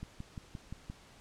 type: click train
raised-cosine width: 5 ms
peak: -29 dBFS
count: 6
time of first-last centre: 0.03-0.9 s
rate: 5.75 Hz
effects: pink hiss -58 dBFS RMS until 1.2 s + low-pass 8000 Hz 12 dB/octave